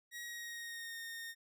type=tone with pitch glide; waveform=sawtooth; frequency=1900 to 1840.6 Hz; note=A#6 to A#6; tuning=+33 to -22 cents; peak=-40 dBFS; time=0.11-1.35 s; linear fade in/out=50 ms; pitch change=-55 cents; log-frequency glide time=0.23-0.97 s; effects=none